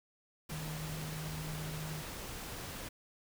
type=tone in noise; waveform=sine; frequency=155.56 Hz; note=D#3; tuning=in tune; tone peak=-40 dBFS; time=0.51-2.02 s; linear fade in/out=10 ms; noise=pink; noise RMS=-44 dBFS; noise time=0.49-2.89 s; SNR=+1 dB; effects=none